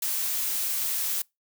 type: noise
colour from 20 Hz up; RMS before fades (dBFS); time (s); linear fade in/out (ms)
blue; -28; 0.02-1.22; 5
effects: noise-tail reverb RT60 0.2 s tail -25 dB re dry